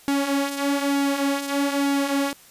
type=tone with flanger; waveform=sawtooth; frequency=280 Hz; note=C#4; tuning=18 cents sharp; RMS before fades=-23 dBFS; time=0.08-2.33 s; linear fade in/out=0 ms; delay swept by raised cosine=1.6 to 7.2 ms; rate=1.1 Hz; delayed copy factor=-0.55; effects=white hiss -50 dBFS RMS until 2.5 s + resampled to 32000 Hz